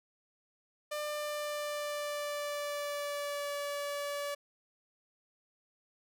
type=tone with pitch glide; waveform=sawtooth; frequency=597 to 574.7 Hz; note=D5 to D5; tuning=+28 to -38 cents; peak=-31 dBFS; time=0.91-4.35 s; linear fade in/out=10 ms; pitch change=-66 cents; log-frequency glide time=1.01-3.54 s; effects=none